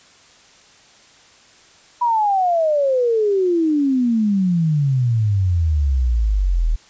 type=exponential sweep; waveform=sine; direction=down; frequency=982 to 38 Hz; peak=-14 dBFS; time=2.01-6.76 s; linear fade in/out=10 ms; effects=white hiss -49 dBFS RMS until 6.89 s + resampled to 16000 Hz